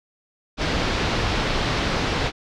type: low-pass noise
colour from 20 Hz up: pink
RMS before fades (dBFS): -23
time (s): 0.57-2.32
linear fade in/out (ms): 50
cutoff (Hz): 4900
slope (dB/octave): 24
effects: none